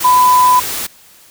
sine tone in noise, 1000 Hz, B5, 21 cents sharp, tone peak -6 dBFS, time 0.04-0.6 s, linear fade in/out 10 ms, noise white, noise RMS -21 dBFS, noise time 0-0.87 s, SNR +12 dB, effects white hiss -44 dBFS RMS until 1.3 s

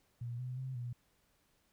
sine tone with pitch steps, 119.4 / 126.3 / 130.9 / 121.5 Hz, A#2 / B2 / C3 / B2, +42 / +39 / +1 / -28 cents, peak -38 dBFS, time 0.21-0.93 s, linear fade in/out 5 ms, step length 180 ms, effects pink hiss -74 dBFS RMS until 1.72 s

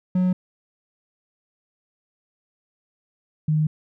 triangle / sine tone pair in turn, 182.9 / 154.08 Hz, F#3 / D#3, -20 / -17 cents, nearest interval minor third, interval 297 cents, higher first, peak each -15 / -17 dBFS, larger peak first, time 0.15-0.33 / 3.48-3.67 s, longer second, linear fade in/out 5 ms, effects none

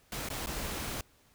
pink noise with dropouts, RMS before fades -37 dBFS, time 0.12-1.01 s, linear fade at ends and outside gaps 2 ms, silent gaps 0.288-0.301 / 0.461-0.47 s, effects pink hiss -65 dBFS RMS until 1.34 s

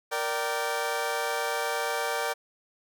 20% pulse chord, G minor, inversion first, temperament equal with one note detuned, 466.2 / 587.3 / 773.6 Hz, Bb4 / D5 / G5, 0 / 0 / -23 cents, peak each -27 dBFS, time 0.11-2.34 s, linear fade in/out 20 ms, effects none

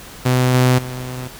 sawtooth tone with level steps, 126.8 Hz, B2, 46 cents sharp, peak -9 / -7 / -22 dBFS, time 0.25-1.28 s, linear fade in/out 10 ms, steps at 0.54 / 0.78 s, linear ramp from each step 5 ms, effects pink hiss -37 dBFS RMS until 1.39 s

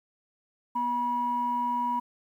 sine tone pair together, 243.7 / 968 Hz, B3 / B5, -23 / -35 cents, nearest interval 2 octaves, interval 2388 cents, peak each -34 / -25 dBFS, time 0.75-2 s, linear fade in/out 10 ms, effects tanh soft clip ceiling -19 dBFS + 10-bit

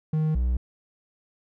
triangle tone pair in turn, 155.9 / 61.64 Hz, D#3 / B1, +4 / -3 cents, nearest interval octave + major third, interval 1607 cents, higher first, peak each -19 dBFS, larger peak neither, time 0.13-0.35 / 0.35-0.57 s, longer neither, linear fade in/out 5 ms, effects none

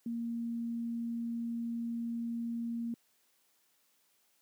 sine tone, 233.1 Hz, A#3, in tune, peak -33 dBFS, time 0.06-2.94 s, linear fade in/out 2 ms, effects white hiss -72 dBFS RMS until 4.41 s + high-pass 150 Hz 12 dB/octave

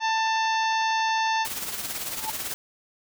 harmonic tone, 889 Hz, A5, 18 cents sharp, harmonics 1 / 2 / 3 / 4 / 5 / 6 / 7, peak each -23 / -29 / -33 / -35 / -37 / -39 / -40 dBFS, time 0-1.47 s, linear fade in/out 50 ms
white noise with tremolo, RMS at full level -30 dBFS, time 1.45-2.54 s, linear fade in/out 0 ms, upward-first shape sine, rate 18 Hz, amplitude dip 50%
sine tone with exponential growth, 880 Hz, A5, in tune, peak -25 dBFS, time 2.13-2.3 s, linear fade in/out 5 ms, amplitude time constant 36 ms
effects none

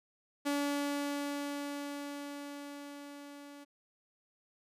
sawtooth tone with level ramp, 286.3 Hz, D4, 44 cents flat, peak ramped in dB -26 to -45 dBFS, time 0.45-3.65 s, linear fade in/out 20 ms, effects resampled to 32000 Hz

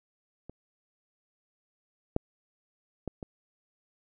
clicks, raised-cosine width 2 ms, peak -29 / -12 / -20 / -25 dBFS, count 4, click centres 0.496 / 2.164 / 3.077 / 3.228 s, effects none

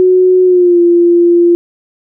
sine tone with pitch glide, 368.1 to 345.4 Hz, F#4 to F4, -9 to -19 cents, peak -4 dBFS, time 0-1.55 s, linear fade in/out 0 ms, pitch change -110 cents, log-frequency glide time 0.44-0.8 s, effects none

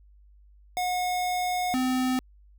square tone pair in turn, 725 / 256.3 Hz, F#5 / C4, -35 / -36 cents, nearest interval octave + tritone, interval 1801 cents, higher first, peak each -26 / -24 dBFS, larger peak second, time 0.77-1.74 / 1.74-2.19 s, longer first, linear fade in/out 0 ms, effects added 50 Hz sine -52 dBFS peak until 2.58 s

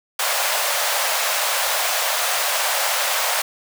pink high-pass noise, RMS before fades -21 dBFS, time 0.19-3.42 s, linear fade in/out 5 ms, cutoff 560 Hz, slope 48 dB/octave, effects none

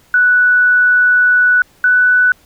sine tone pair in turn, 1480 / 1489.4 Hz, F#6 / F#6, 0 / +11 cents, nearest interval unison, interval 11 cents, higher second, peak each -7 dBFS, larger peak neither, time 0.14-1.62 / 1.84-2.32 s, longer first, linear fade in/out 2 ms, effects pink hiss -50 dBFS RMS until 2.45 s

